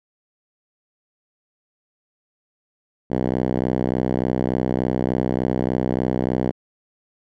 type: tone with band-pass filter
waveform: 5% pulse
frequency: 63.4 Hz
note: B1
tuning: 46 cents sharp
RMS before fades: -22 dBFS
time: 3.1-6.52 s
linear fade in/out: 20 ms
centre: 220 Hz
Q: 0.71
effects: none